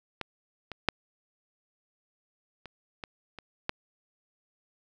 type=clicks; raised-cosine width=0.3 ms; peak=-17 / -22 / -6 / -27 / -21 / -26 / -12 dBFS; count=7; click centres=0.213 / 0.717 / 0.887 / 2.657 / 3.038 / 3.387 / 3.694 s; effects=none